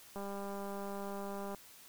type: click train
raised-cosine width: 1 ms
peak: -30 dBFS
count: 277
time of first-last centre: 0.16-1.547 s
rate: 199 Hz
effects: white hiss -57 dBFS RMS until 1.88 s